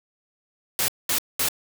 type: noise bursts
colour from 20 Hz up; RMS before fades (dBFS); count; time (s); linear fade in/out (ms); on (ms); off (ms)
white; -23; 3; 0.79-1.486; 0; 92; 210
effects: none